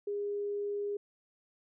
sine tone, 408.3 Hz, G#4, 29 cents flat, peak -32 dBFS, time 0.07-0.97 s, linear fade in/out 5 ms, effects none

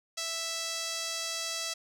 sawtooth tone with band-pass filter, 659.3 Hz, E5, in tune, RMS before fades -35 dBFS, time 0.17-1.74 s, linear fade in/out 10 ms, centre 5600 Hz, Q 1.5, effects none

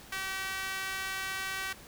sawtooth tone with high-pass filter, 383.1 Hz, G4, 40 cents flat, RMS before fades -36 dBFS, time 0.12-1.73 s, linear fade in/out 5 ms, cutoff 1600 Hz, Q 1.7, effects pink hiss -51 dBFS RMS until 1.87 s

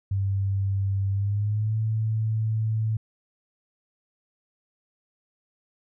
sine tone with pitch glide, 98 to 110 Hz, G2 to A2, 0 to 0 cents, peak -22 dBFS, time 0.11-2.97 s, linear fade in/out 5 ms, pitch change +200 cents, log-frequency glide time 1.1-1.77 s, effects none

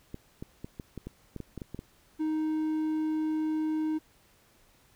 clicks, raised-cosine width 3 ms, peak -25 dBFS, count 12, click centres 0.144 / 0.425 / 0.645 / 0.798 / 0.977 / 1.07 / 1.363 / 1.403 / 1.577 / 1.618 / 1.746 / 1.791 s
triangle tone, 311.8 Hz, D#4, 4 cents sharp, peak -25 dBFS, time 2.19-3.99 s, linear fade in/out 20 ms
effects pink hiss -63 dBFS RMS until 4.95 s

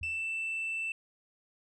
sine tone with exponential decay, 82.41 Hz, E2, in tune, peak -39 dBFS, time 0.01-0.36 s, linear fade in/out 5 ms, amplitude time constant 74 ms
sine tone, 2661 Hz, E7, 16 cents sharp, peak -30 dBFS, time 0.03-0.92 s, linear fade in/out 2 ms
effects tanh soft clip ceiling -30 dBFS

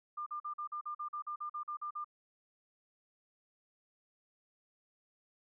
sine tone bursts, 1200 Hz, D6, 37 cents sharp, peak -37 dBFS, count 14, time 0.17-2.045 s, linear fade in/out 10 ms, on 94 ms, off 43 ms, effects none

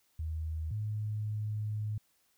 sine tone pair in turn, 79.4 / 106.51 Hz, D#2 / G#2, +36 / +44 cents, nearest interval perfect fourth, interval 508 cents, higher second, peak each -33 / -32 dBFS, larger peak second, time 0.19-0.71 / 0.71-1.98 s, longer second, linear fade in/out 5 ms, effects white hiss -72 dBFS RMS until 2.37 s

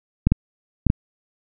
clicks, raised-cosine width 5 ms, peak -3 dBFS, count 4, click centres 0.27 / 0.32 / 0.867 / 0.901 s, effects none

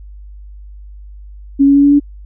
sine tone with pitch steps, 277.4 / 280 / 282.6 / 285.2 / 287.8 Hz, C#4 / C#4 / C#4 / C#4 / D4, +1 / +18 / +34 / +49 / -35 cents, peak -5 dBFS, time 1.59-2 s, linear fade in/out 20 ms, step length 82 ms, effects added 50 Hz sine -31 dBFS peak until 2.25 s

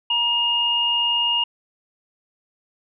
sine tone pair together, 948.1 / 2841 Hz, A#5 / F7, +29 / +29 cents, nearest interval octave + perfect fifth, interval 1900 cents, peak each -26 / -18 dBFS, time 0.1-1.44 s, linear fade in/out 5 ms, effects none

